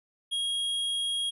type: tone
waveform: square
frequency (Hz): 3279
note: G#7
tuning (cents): -23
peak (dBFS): -28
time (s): 0.31-1.31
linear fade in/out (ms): 20
effects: resampled to 24000 Hz